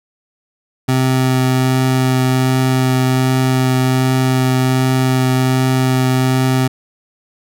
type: tone with vibrato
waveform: 25% pulse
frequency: 129.6 Hz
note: C3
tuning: 16 cents flat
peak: -8 dBFS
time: 0.88-6.68 s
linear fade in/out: 10 ms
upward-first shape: triangle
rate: 1.3 Hz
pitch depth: 9 cents each way
effects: none